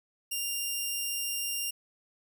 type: tone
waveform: 10% pulse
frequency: 2794 Hz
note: F7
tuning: in tune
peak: -22 dBFS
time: 0.31-1.71 s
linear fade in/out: 10 ms
effects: none